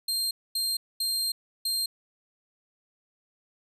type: tone bursts at uneven times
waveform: sawtooth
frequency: 4186 Hz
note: C8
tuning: in tune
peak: -23 dBFS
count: 4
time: 0.08-0.31 / 0.55-0.77 / 1-1.32 / 1.65-1.86 s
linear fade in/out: 5 ms
effects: resampled to 32000 Hz